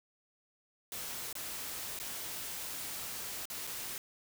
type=noise with dropouts; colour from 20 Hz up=white; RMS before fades=-41 dBFS; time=0.92-3.98 s; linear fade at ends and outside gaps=1 ms; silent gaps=1.328-1.353 / 1.989-1.999 / 3.455-3.5 / 3.669-3.673 s; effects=none